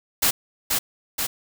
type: noise with echo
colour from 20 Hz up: white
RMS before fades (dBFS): -19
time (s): 0.22-0.31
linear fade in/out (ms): 10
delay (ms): 480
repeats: 2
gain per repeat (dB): -3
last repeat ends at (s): 1.27
effects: none